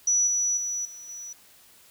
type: tone with level steps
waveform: sine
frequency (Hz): 5900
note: F#8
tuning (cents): -6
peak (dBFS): -19 / -22 / -27 / -40 / -36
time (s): 0.07-1.33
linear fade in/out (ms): 5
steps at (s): 0.27 / 0.57 / 0.85 / 1.09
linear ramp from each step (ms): 2
effects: white hiss -55 dBFS RMS until 1.9 s